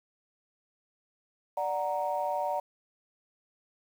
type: chord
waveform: sine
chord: D augmented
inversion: none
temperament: equal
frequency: 587.3 / 740 / 932.3 Hz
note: D5 / F#5 / A#5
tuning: 0 / 0 / 0 cents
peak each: -32 dBFS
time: 1.57-2.6 s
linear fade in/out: 5 ms
effects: tanh soft clip ceiling -19 dBFS + 9-bit